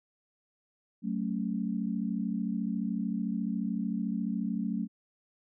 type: tone cluster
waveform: sine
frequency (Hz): 188.1 / 221.9 / 277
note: F#3 / A3 / C#4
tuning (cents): +29 / +15 / -1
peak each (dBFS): -33 / -32 / -37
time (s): 1.02-4.88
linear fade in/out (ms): 50
effects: none